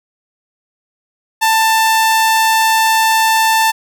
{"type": "tone", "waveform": "sawtooth", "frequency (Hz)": 888, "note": "A5", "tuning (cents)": 16, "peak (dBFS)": -6, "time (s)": [1.41, 3.72], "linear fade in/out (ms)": 20, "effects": []}